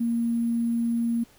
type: tone with sample-and-hold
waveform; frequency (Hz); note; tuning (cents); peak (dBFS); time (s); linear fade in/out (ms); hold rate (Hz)
sine; 233.1; A#3; 0; -22; 0-1.24; 10; 11025
effects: pink hiss -57 dBFS RMS until 1.38 s